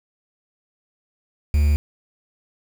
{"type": "tone with quantisation", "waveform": "triangle", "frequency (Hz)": 73.7, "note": "D2", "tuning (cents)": 7, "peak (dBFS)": -12, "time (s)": [1.54, 1.76], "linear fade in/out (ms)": 0, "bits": 6, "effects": []}